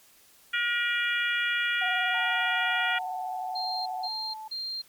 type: harmonic tone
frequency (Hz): 477.3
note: A#4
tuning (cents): +41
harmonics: 3 / 4 / 5 / 6 / 7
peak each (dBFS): -28 / -30 / -32 / -34 / -35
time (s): 0.53-2.99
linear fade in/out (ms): 10
type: tone with vibrato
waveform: sine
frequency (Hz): 740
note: F#5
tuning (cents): 0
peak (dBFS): -31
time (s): 1.81-4.08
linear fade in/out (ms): 10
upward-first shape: sine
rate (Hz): 20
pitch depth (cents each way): 40
type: tone with pitch glide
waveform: sine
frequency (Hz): 901 to 872.3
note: A5 to A5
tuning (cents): +41 to -15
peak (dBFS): -37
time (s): 2.14-4.48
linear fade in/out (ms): 5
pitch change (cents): -56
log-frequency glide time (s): 2.95-3.29
type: tone bursts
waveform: sine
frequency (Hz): 4186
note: C8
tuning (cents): 0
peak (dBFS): -31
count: 3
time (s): 3.55-4.82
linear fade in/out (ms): 10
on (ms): 310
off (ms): 170
effects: white hiss -58 dBFS RMS until 4.88 s + MP3 96 kbps